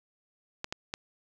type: clicks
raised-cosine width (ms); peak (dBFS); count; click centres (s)
0.2; -16; 3; 0.644 / 0.725 / 0.939
effects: none